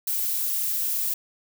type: noise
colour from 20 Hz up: violet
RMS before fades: -26 dBFS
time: 0.07-1.14 s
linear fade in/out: 5 ms
effects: none